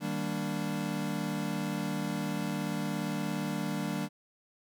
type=chord; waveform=square; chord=Eb major seventh; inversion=none; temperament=equal; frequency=155.56 / 196 / 233.1 / 293.7 Hz; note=Eb3 / G3 / Bb3 / D4; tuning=0 / 0 / 0 / 0 cents; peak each=-38 / -36 / -39 / -38 dBFS; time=0-4.09 s; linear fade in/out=50 ms; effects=none